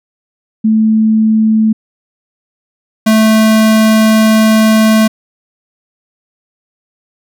sine / square tone pair in turn, 219 / 219 Hz, A3 / A3, -8 / -8 cents, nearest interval unison, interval 0 cents, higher neither, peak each -6 dBFS, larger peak neither, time 0.64-1.73 / 3.06-5.08 s, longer second, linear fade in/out 10 ms, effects none

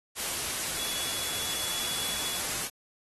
sine tone in noise, 3388 Hz, G#7, 34 cents sharp, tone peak -37 dBFS, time 0.75-2.42 s, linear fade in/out 50 ms, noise white, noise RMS -32 dBFS, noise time 0.15-2.7 s, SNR -8 dB, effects AAC 32 kbps

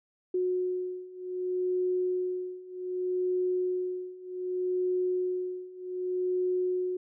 sine beating tone pair, 364.6 / 365.25 Hz, F#4 / F#4, -25 / -22 cents, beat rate 0.65 Hz, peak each -32 / -30 dBFS, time 0.34-6.97 s, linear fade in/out 5 ms, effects none

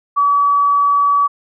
sine tone, 1142 Hz, D6, 49 cents flat, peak -10 dBFS, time 0.16-1.28 s, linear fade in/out 20 ms, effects none

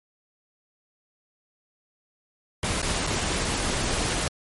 pink noise with dropouts, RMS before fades -26 dBFS, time 2.63-4.28 s, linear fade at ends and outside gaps 2 ms, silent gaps 2.818-2.827 / 3.068-3.073 s, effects MP3 48 kbps

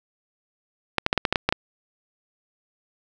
clicks, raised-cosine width 0.3 ms, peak -3 dBFS, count 9, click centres 0.983 / 1.064 / 1.129 / 1.177 / 1.252 / 1.326 / 1.358 / 1.49 / 1.525 s, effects none

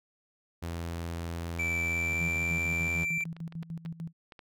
sawtooth tone, 84.3 Hz, E2, 39 cents sharp, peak -30 dBFS, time 0.62-3.05 s, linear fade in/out 10 ms
triangle tone with pitch glide, 2328 to 2347 Hz, D7 to D7, -16 to -2 cents, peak -27 dBFS, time 1.59-3.24 s, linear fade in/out 5 ms, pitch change +14 cents, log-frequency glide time 1.78-2.29 s
sine tone with tremolo, 164.8 Hz, E3, in tune, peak -34 dBFS, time 2.06-4.13 s, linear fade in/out 50 ms, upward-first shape square, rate 6.7 Hz, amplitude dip 80%
clicks, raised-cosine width 0.3 ms, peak -32 dBFS, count 7, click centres 3.208 / 3.366 / 3.524 / 3.631 / 3.86 / 4.322 / 4.392 s
effects none

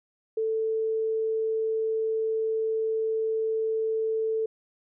sine tone, 442.5 Hz, A4, 10 cents sharp, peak -24 dBFS, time 0.37-4.46 s, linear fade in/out 5 ms, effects none

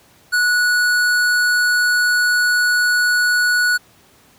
sine tone with hard clipping, 1468 Hz, F#6, 14 cents flat, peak -15 dBFS, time 0.32-3.78 s, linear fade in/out 20 ms, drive 14 dB, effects pink hiss -51 dBFS RMS until 4.38 s + high-pass 80 Hz 12 dB/octave

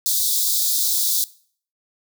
white high-pass noise, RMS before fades -20 dBFS, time 0.06-1.24 s, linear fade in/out 0 ms, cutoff 3500 Hz, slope 96 dB/octave, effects noise-tail reverb RT60 0.5 s tail -20 dB re dry

